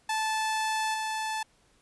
sawtooth tone with level steps, 874 Hz, A5, 12 cents flat, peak -23 / -26 dBFS, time 0.09-1.43 s, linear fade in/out 5 ms, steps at 0.94 s, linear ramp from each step 2 ms, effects pink hiss -65 dBFS RMS until 1.81 s + resampled to 24000 Hz

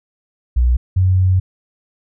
sine tone pair in turn, 61 / 92.94 Hz, B1 / F#2, -21 / +8 cents, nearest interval perfect fifth, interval 729 cents, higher second, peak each -10 dBFS, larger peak neither, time 0.56-0.77 / 0.96-1.4 s, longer second, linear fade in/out 10 ms, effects none

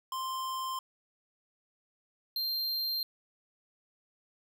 square tone pair in turn, 1046.5 / 4175 Hz, C6 / C8, 0 / -5 cents, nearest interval 2 octaves, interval 2395 cents, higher second, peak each -34 / -31 dBFS, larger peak second, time 0.12-0.79 / 2.36-3.03 s, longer neither, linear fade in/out 2 ms, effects none

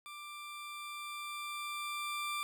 20% pulse tone with level ramp, 1181 Hz, D6, 9 cents sharp, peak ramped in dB -41 to -30 dBFS, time 0.06-2.43 s, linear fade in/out 0 ms, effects none

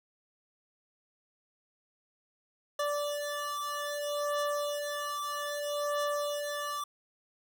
25% pulse beating tone pair, 583 / 583.62 Hz, D5 / D5, -13 / -11 cents, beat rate 0.62 Hz, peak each -31 dBFS, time 2.79-6.84 s, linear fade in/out 5 ms, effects none

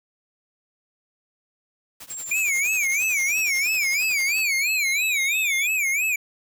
white noise with tremolo, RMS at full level -38 dBFS, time 2-4.42 s, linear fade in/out 5 ms, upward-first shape triangle, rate 11 Hz, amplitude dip 95%
sine exponential sweep, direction down, 7570 to 3411 Hz, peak -31 dBFS, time 2.1-5.67 s, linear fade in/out 5 ms
square tone with vibrato, 2351 Hz, D7, 1 cent sharp, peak -21 dBFS, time 2.31-6.16 s, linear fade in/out 5 ms, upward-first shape sine, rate 3 Hz, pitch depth 180 cents each way
effects none

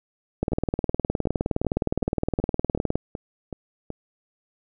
two click trains, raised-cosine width 2 ms, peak -9 / -18 dBFS, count 50 / 10, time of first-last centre 0.43-2.956 / 0.52-3.903 s, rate 19.4 / 2.66 Hz, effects none

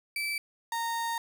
35% pulse tone pair in turn, 2318 / 924.4 Hz, D7 / A#5, -23 / -15 cents, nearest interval octave + major third, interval 1592 cents, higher first, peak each -28 dBFS, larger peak neither, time 0.16-0.38 / 0.72-1.18 s, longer second, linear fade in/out 2 ms, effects none

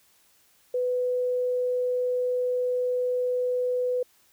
sine tone, 498.2 Hz, B4, 15 cents sharp, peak -23 dBFS, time 0.74-4.03 s, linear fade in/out 5 ms, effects white hiss -62 dBFS RMS until 4.32 s

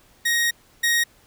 sawtooth tone pair in turn, 1876 / 1876 Hz, A#6 / A#6, +11 / +11 cents, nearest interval unison, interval 0 cents, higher neither, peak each -15 / -14 dBFS, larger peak second, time 0.25-0.51 / 0.83-1.04 s, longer first, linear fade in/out 10 ms, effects pink hiss -56 dBFS RMS until 1.26 s

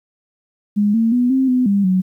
sine tone with pitch steps, 206.4 / 226.8 / 245.9 / 264 / 252.2 / 200.1 / 185.8 Hz, G#3 / A#3 / B3 / C4 / B3 / G3 / F#3, -10 / -47 / -7 / +16 / +36 / +36 / +7 cents, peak -12 dBFS, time 0.76-2.02 s, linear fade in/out 20 ms, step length 180 ms, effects 9-bit

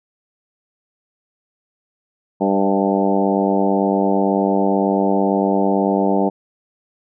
harmonic tone with a mistuned harmonic, 98 Hz, G2, in tune, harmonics 2 / 3 / 4 / 5 / 6 / 7 / 8 / 9, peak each -19 / -21 / -22 / -23 / -24 / -24 / -25 / -26 dBFS, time 2.4-6.3 s, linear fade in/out 20 ms, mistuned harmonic 6, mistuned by +27 cents, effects none

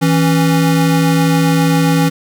square tone pair together, 163.99 / 275.8 Hz, E3 / C#4, -9 / -9 cents, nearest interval major sixth, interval 900 cents, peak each -12 / -15 dBFS, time 0.01-2.1 s, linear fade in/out 20 ms, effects none

